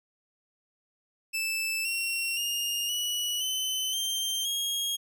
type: tone with pitch steps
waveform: sawtooth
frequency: 2637 / 2733 / 2833 / 2936 / 3043 / 3154 / 3269 Hz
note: E7 / F7 / F7 / F#7 / F#7 / G7 / G#7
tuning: 0 / -38 / +24 / -14 / +48 / +10 / -28 cents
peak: -25 dBFS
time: 1.33-4.97 s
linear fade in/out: 20 ms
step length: 520 ms
effects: none